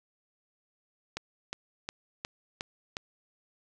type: click train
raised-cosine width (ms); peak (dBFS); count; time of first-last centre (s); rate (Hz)
0.2; -17; 6; 1.17-2.969; 2.78
effects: none